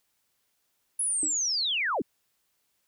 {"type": "linear sweep", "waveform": "sine", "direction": "down", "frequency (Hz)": [10548, 174.61], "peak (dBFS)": -25, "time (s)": [0.99, 2.02], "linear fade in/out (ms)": 5}
{"type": "tone with exponential decay", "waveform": "sine", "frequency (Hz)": 303.5, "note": "D#4", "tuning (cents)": -43, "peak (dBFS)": -29, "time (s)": [1.23, 1.39], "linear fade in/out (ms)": 1, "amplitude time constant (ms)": 33}
{"effects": ["white hiss -74 dBFS RMS until 2.87 s"]}